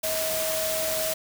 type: tone in noise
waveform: sine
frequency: 636 Hz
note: D#5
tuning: 38 cents sharp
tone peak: -28 dBFS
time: 0.03-1.14 s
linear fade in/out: 10 ms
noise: white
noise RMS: -29 dBFS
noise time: 0.03-1.14 s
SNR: -2 dB
effects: none